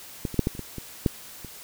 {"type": "clicks", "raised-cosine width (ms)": 3, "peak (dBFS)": [-14, -21, -6, -10, -28, -20, -21, -7, -26], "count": 9, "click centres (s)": [0.252, 0.343, 0.393, 0.471, 0.551, 0.593, 0.783, 1.062, 1.447], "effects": ["white hiss -44 dBFS RMS until 1.63 s"]}